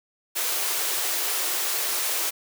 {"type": "high-pass noise", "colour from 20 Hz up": "white", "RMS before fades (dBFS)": -26, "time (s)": [0.35, 2.31], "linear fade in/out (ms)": 20, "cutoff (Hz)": 320, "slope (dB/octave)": 96, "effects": []}